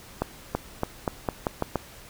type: accelerating click train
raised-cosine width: 1 ms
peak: -10 dBFS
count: 8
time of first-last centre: 0.22-1.757 s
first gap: 330 ms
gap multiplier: 0.86
effects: pink hiss -47 dBFS RMS until 2.09 s